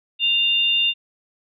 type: tone pair together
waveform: sine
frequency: 2794 / 3606 Hz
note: F7 / A7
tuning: 0 / +42 cents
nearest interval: major third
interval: 442 cents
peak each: -17 / -22 dBFS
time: 0.19-0.94 s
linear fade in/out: 50 ms
effects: none